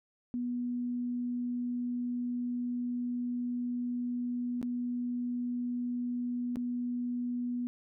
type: tone with dropouts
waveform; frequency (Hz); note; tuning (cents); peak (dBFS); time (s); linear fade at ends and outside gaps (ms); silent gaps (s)
sine; 244.1; B3; -20; -31; 0.34-7.67; 0; 4.615-4.628 / 6.558-6.569
effects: none